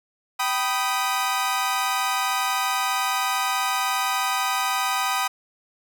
sawtooth chord, G augmented, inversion none, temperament equal with one note detuned, 775.9 / 987.8 / 1244.5 Hz, G5 / B5 / D#6, -18 / 0 / 0 cents, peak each -23 / -23 / -22 dBFS, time 0.39-5.28 s, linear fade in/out 10 ms, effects none

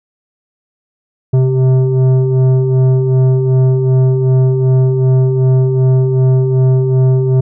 sine tone with frequency modulation, 130.81 Hz, C3, in tune, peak -5 dBFS, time 1.33-7.41 s, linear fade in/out 10 ms, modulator 259 Hz, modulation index 0.72, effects tanh soft clip ceiling -6 dBFS

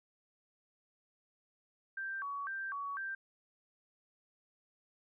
sine tone with vibrato, 1331 Hz, E6, 16 cents sharp, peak -37 dBFS, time 1.97-3.15 s, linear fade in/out 5 ms, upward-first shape square, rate 2 Hz, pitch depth 290 cents each way, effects none

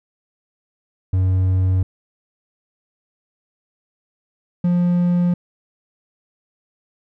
triangle tone pair in turn, 93.2 / 175.94 Hz, F#2 / F3, +13 / +13 cents, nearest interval major seventh, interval 1100 cents, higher second, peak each -12 dBFS, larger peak neither, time 1.13-1.83 / 4.64-5.34 s, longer neither, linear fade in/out 5 ms, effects none

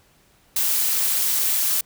blue noise with amplitude modulation, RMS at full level -18 dBFS, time 0.56-1.81 s, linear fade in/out 5 ms, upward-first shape sine, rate 253 Hz, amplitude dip 65%, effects pink hiss -58 dBFS RMS until 1.85 s

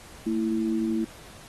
sine tone pair together, 224.6 / 329.6 Hz, A3 / E4, +36 / 0 cents, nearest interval perfect fifth, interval 664 cents, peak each -26 dBFS, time 0.26-1.05 s, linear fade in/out 10 ms, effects pink hiss -48 dBFS RMS until 1.48 s + AAC 32 kbps

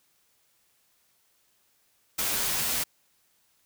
white noise with comb filter, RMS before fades -28 dBFS, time 2.18-2.84 s, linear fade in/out 10 ms, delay 11 ms, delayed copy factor -0.95, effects white hiss -68 dBFS RMS until 3.65 s

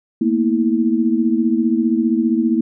sine tone cluster, 225.4 / 240.5 / 324.9 Hz, A3 / B3 / E4, +42 / -46 / -25 cents, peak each -18 dBFS, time 0.21-2.61 s, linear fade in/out 5 ms, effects none

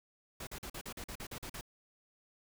pink noise bursts, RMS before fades -44 dBFS, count 11, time 0.4-1.611 s, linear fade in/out 5 ms, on 71 ms, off 43 ms, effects none

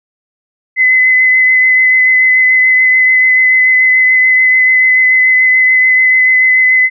sine tone with vibrato, 2029 Hz, B6, 46 cents sharp, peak -5 dBFS, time 0.76-6.9 s, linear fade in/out 50 ms, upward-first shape triangle, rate 6.9 Hz, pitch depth 18 cents each way, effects none

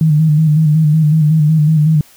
sine tone with vibrato, 154.5 Hz, D#3, 12 cents flat, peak -7 dBFS, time 0.01-2.01 s, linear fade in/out 2 ms, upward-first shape square, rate 5.4 Hz, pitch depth 47 cents each way, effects white hiss -45 dBFS RMS until 2.16 s

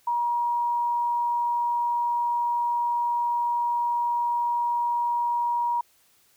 sine tone, 953 Hz, A#5, 38 cents sharp, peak -22 dBFS, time 0.07-5.81 s, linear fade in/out 5 ms, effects white hiss -62 dBFS RMS until 6.36 s

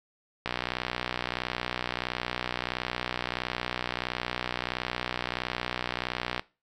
click train, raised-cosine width 0.3 ms, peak -13 dBFS, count 366, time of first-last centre 0.46-6.395 s, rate 61.5 Hz, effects noise-tail reverb RT60 0.3 s tail -20 dB re dry

